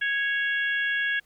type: harmonic tone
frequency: 553 Hz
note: C#5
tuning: 4 cents flat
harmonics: 3 / 4 / 5 / 6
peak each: -24 / -35 / -34 / -36 dBFS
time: 0.01-1.2 s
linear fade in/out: 10 ms
effects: pink hiss -64 dBFS RMS until 1.25 s